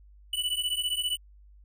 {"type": "beating tone pair", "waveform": "square", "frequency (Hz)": [2960, 2975], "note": ["F#7", "F#7"], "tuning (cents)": [0, 9], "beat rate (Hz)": 15, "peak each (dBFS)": [-31, -31], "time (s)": [0.33, 1.17], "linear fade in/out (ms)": 5, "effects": ["added 50 Hz sine -51 dBFS peak until 1.64 s"]}